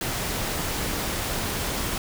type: noise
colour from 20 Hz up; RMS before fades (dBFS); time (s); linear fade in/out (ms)
pink; -28; 0.01-1.98; 2
effects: none